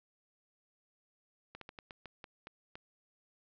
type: slowing click train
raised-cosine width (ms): 0.3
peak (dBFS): -30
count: 9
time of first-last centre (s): 1.55-2.755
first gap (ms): 63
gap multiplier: 1.24
effects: low-pass 5000 Hz 12 dB/octave